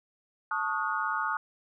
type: chord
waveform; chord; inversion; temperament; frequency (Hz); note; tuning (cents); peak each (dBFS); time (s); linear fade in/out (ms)
sine; D# half-diminished seventh; second; equal with one note detuned; 880 / 1108.7 / 1244.5 / 1446.2; A5 / C#6 / D#6 / F#6; 0 / 0 / 0 / -40; -34 / -35 / -32 / -32; 0.51-1.37; 2
effects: none